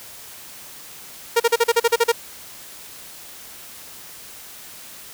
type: tone bursts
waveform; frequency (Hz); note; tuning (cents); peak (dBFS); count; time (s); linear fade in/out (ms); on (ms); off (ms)
sawtooth; 466.2; A#4; 0; -9; 10; 1.36-2.121; 10; 41; 39
effects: white hiss -40 dBFS RMS until 5.13 s